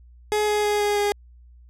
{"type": "tone with pitch steps", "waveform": "30% pulse", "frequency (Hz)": [421.6, 418.7, 415.8, 412.9, 410.1], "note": ["G#4", "G#4", "G#4", "G#4", "G#4"], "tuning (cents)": [26, 14, 2, -10, -22], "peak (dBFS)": -17, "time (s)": [0.32, 1.12], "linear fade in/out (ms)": 0, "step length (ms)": 160, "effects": ["added 60 Hz sine -46 dBFS peak until 1.69 s", "low-pass 12000 Hz 12 dB/octave"]}